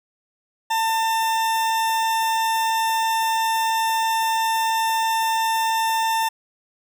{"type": "tone", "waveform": "40% pulse", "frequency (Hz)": 897, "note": "A5", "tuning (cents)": 33, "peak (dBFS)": -18, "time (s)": [0.7, 6.29], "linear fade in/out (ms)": 10, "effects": []}